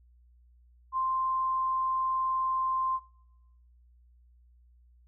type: tone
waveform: sine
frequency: 1046.5 Hz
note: C6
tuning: in tune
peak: -26 dBFS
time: 0.92-3 s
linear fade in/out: 50 ms
effects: noise-tail reverb RT60 0.9 s tail -22 dB re dry + added 60 Hz sine -57 dBFS peak until 5.07 s